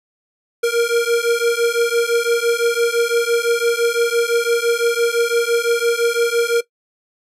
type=beating tone pair; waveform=square; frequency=466.2 / 472.1 Hz; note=A#4 / A#4; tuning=0 / +22 cents; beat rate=5.9 Hz; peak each=-18 dBFS; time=0.63-6.61 s; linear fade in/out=10 ms; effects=noise-tail reverb RT60 0.1 s tail -18 dB re dry + resampled to 32000 Hz